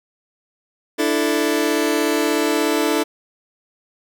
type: chord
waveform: sawtooth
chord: D suspended second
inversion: none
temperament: just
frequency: 293.7 / 330.4 / 440.5 Hz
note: D4 / E4 / A4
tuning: 0 / +4 / +2 cents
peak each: -17 dBFS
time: 0.98-3.04 s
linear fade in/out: 20 ms
effects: none